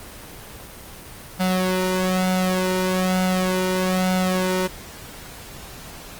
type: tone with flanger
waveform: sawtooth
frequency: 185 Hz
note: F#3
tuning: in tune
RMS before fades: -21 dBFS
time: 1.39-4.68 s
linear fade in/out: 20 ms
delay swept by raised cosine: 1.4 to 2.1 ms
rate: 1.1 Hz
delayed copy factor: +0.75
effects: pink hiss -39 dBFS RMS until 6.19 s + Opus 24 kbps